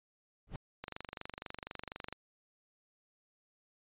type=noise with exponential growth; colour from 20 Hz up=brown; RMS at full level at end=-32 dBFS; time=0.47-0.56 s; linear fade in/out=2 ms; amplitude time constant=19 ms
type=click train; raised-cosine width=0.3 ms; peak=-25 dBFS; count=32; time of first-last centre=0.84-2.126 s; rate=24.1 Hz
effects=resampled to 8000 Hz